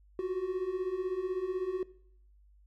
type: beating tone pair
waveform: triangle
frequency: 359 / 375 Hz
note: F4 / F#4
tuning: +48 / +23 cents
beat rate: 16 Hz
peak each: -34 / -31 dBFS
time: 0.19-1.83 s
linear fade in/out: 2 ms
effects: noise-tail reverb RT60 0.7 s tail -20 dB re dry + added 50 Hz sine -58 dBFS peak until 2.66 s